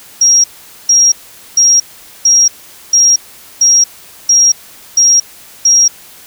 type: tone bursts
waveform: sine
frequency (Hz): 5630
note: F8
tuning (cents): +13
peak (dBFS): -4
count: 9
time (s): 0.21-5.88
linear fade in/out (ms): 5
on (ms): 230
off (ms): 450
effects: white hiss -37 dBFS RMS until 6.26 s